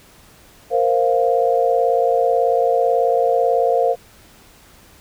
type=chord; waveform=sine; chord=Bb suspended second; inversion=none; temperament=just; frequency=466.2 / 524.4 / 699.2 Hz; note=Bb4 / C5 / F5; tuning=0 / +4 / +2 cents; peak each=-18 dBFS; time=0.7-3.96 s; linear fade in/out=50 ms; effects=pink hiss -48 dBFS RMS until 5 s